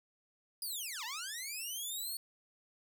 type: linear two-way sweep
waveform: 10% pulse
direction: down then up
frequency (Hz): 4978 to 856 to 4426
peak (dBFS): -31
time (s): 0.62-2.17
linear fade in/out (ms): 2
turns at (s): 1.04
effects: none